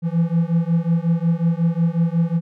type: beating tone pair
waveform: triangle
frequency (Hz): 164.81 / 170.31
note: E3 / F3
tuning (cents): 0 / -43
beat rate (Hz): 5.5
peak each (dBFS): -17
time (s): 0.02-2.41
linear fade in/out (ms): 50
effects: none